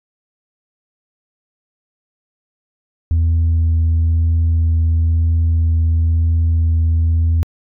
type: tone with vibrato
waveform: sine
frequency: 82 Hz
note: E2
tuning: 9 cents flat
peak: -9 dBFS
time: 3.11-7.43 s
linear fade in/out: 0 ms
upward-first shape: sine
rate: 1 Hz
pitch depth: 8 cents each way
effects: tanh soft clip ceiling -10 dBFS